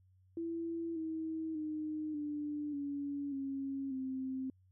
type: tone with pitch steps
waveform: sine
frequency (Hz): 333.1 / 320.1 / 307.6 / 295.6 / 284 / 272.9 / 262.3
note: E4 / D#4 / D#4 / D4 / C#4 / C#4 / C4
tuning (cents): +18 / +49 / -20 / +11 / +42 / -27 / +4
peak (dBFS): -36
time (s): 0.37-4.5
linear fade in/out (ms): 2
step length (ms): 590
effects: added 93 Hz sine -64 dBFS peak until 4.71 s